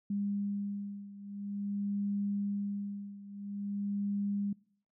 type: beating tone pair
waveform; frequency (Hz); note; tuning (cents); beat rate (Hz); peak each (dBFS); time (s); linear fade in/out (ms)
sine; 201.7 / 202.18; G3 / G#3; +50 / -46; 0.48; -35 / -38; 0.1-4.53; 5
effects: noise-tail reverb RT60 0.6 s tail -24 dB re dry